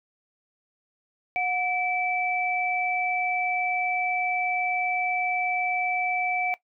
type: tone pair together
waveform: sine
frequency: 729 / 2314 Hz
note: F#5 / D7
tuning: -26 / -26 cents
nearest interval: octave + minor sixth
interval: 2000 cents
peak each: -26 / -26 dBFS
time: 1.36-6.54 s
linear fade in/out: 0 ms
effects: noise-tail reverb RT60 0.1 s tail -18 dB re dry